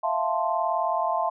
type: chord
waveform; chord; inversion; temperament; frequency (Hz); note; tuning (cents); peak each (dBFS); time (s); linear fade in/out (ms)
sine; F major seventh; third; equal; 659.3 / 698.5 / 880 / 1046.5; E5 / F5 / A5 / C6; 0 / 0 / 0 / 0; -28; 0.03-1.3; 10
effects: none